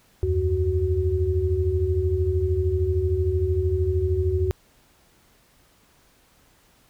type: tone cluster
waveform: sine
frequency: 78.3 / 91.4 / 373.2 Hz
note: D#2 / F#2 / F#4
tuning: +11 / -21 / +15 cents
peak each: -24 dBFS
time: 0.23-4.51 s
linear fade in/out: 0 ms
effects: pink hiss -59 dBFS RMS until 6.89 s